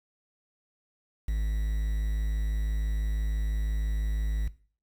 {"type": "tone with quantisation", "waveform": "triangle", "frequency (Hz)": 53, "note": "G#1", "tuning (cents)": 36, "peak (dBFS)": -23, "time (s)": [1.28, 4.48], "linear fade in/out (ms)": 5, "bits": 8, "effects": ["noise-tail reverb RT60 0.4 s tail -17 dB re dry"]}